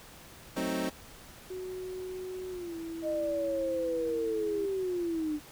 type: chord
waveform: 25% pulse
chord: F# diminished seventh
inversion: none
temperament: equal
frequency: 185 / 220 / 261.6 / 311.1 Hz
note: F#3 / A3 / C4 / Eb4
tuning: 0 / 0 / 0 / 0 cents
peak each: -33 / -35 / -30 / -32 dBFS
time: 0.56-0.9 s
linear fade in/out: 10 ms
type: tone with pitch glide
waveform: sine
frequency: 370 to 329.6 Hz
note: F#4 to E4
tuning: 0 to 0 cents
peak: -36 dBFS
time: 1.5-4.66 s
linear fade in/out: 5 ms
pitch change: -200 cents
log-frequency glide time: 2.5-2.77 s
type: linear sweep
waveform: sine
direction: down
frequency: 622.3 to 293.7 Hz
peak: -29 dBFS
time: 3.02-5.4 s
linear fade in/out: 50 ms
effects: pink hiss -51 dBFS RMS until 5.51 s